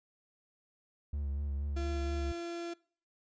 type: tone with vibrato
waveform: triangle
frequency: 71 Hz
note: C#2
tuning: 42 cents sharp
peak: -31 dBFS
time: 1.13-2.32 s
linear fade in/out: 5 ms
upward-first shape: sine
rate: 4.2 Hz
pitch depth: 41 cents each way
type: tone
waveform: 35% pulse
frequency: 341.3 Hz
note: F4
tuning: 40 cents flat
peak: -36 dBFS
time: 1.76-2.74 s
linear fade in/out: 10 ms
effects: noise-tail reverb RT60 0.5 s tail -24 dB re dry + resampled to 16000 Hz